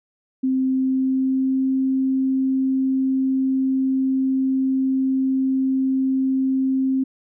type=tone with pitch glide; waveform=sine; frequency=261.6 to 264.5 Hz; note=C4 to C4; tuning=0 to +19 cents; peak=-17 dBFS; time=0.43-7.04 s; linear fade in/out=10 ms; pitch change=+19 cents; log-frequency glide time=0.62-1.7 s; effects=none